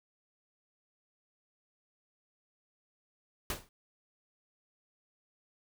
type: noise with exponential decay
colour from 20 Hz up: pink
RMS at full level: -31 dBFS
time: 3.5-3.69 s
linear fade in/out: 2 ms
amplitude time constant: 40 ms
effects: none